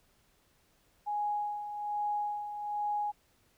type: tone with tremolo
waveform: sine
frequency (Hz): 830.6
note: G#5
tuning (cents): 0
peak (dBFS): -29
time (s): 1.06-3.12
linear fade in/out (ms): 20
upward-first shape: sine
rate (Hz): 1.2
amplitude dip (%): 60
effects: pink hiss -69 dBFS RMS until 3.57 s